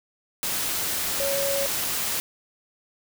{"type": "tone in noise", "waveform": "sine", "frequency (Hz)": 556, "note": "C#5", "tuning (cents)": 5, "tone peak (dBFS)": -25, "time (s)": [1.2, 1.66], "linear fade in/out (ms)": 0, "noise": "white", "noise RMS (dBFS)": -27, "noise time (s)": [0.43, 2.2], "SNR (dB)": -1, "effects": []}